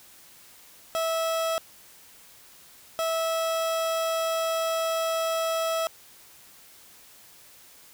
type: tone bursts at uneven times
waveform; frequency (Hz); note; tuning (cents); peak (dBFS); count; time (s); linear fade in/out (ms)
30% pulse; 653; E5; -17; -22; 2; 0.95-1.58 / 2.99-5.87; 0
effects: white hiss -52 dBFS RMS until 7.93 s